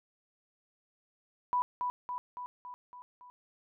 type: tone with echo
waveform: sine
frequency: 987.8 Hz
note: B5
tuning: in tune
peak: -26 dBFS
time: 1.53-1.62 s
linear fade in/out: 0 ms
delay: 280 ms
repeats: 6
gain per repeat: -4 dB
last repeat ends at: 3.3 s
effects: none